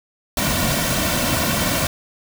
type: noise with comb filter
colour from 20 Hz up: pink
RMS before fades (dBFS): -20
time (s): 0.37-1.87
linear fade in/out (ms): 2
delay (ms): 2.4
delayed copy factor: -0.65
effects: none